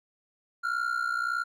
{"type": "ring-modulated tone", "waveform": "triangle", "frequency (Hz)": 1396.9, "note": "F6", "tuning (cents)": 0, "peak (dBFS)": -22, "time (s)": [0.63, 1.44], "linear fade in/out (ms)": 20, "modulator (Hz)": 30.8, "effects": []}